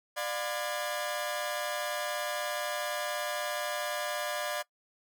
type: tone cluster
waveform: sawtooth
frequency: 596 / 713 / 1011 / 1659 Hz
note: D5 / F5 / B5 / G#6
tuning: +25 / +36 / +40 / -2 cents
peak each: -31 / -35 / -37 / -35 dBFS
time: 0.16-4.63 s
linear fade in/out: 20 ms
effects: noise-tail reverb RT60 0.1 s tail -21 dB re dry